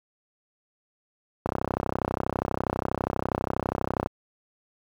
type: click train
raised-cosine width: 1 ms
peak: -10 dBFS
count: 85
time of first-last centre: 1.46-4.061 s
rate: 32.3 Hz
effects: high-pass 60 Hz 12 dB/octave + 8-bit